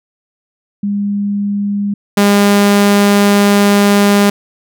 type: tone pair in turn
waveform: sine / sawtooth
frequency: 202.7 / 202.7 Hz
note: G#3 / G#3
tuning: -42 / -42 cents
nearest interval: unison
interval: 0 cents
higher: neither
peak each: -13 / -3 dBFS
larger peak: second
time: 0.83-1.94 / 2.17-4.3 s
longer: second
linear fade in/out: 5 ms
effects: none